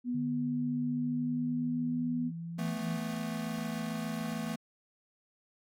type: tone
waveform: sine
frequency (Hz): 245.4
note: B3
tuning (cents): -11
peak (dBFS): -30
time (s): 0.04-2.32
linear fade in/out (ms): 50
type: tone with pitch glide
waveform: sine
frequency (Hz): 149.6 to 168.89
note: D3 to E3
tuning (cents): +32 to +42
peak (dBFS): -37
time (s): 0.14-2.98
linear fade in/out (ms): 10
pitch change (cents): +210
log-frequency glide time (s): 0.83-2.57
type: chord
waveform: square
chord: E suspended fourth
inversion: none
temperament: equal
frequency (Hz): 164.81 / 220 / 246.9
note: E3 / A3 / B3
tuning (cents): 0 / 0 / 0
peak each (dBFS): -40 / -37 / -41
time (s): 2.58-4.56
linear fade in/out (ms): 10
effects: AAC 64 kbps